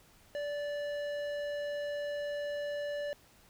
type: tone with tanh clipping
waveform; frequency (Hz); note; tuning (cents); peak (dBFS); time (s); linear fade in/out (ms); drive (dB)
triangle; 582; D5; -16; -36; 0.35-3.13; 0; 18
effects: pink hiss -62 dBFS RMS until 3.49 s